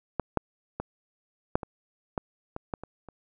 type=clicks; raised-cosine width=1 ms; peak=-12 / -9 / -17 / -8 / -21 / -14 / -20 / -16 / -25 / -30 dBFS; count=10; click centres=0.197 / 0.373 / 0.8 / 1.555 / 1.632 / 2.178 / 2.564 / 2.738 / 2.836 / 3.087 s; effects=none